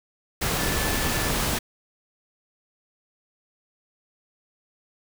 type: tone in noise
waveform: sine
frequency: 1745 Hz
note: A6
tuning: 15 cents flat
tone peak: -34 dBFS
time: 0.58-1.29 s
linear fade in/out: 10 ms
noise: pink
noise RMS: -25 dBFS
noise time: 0.41-1.59 s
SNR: -12 dB
effects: none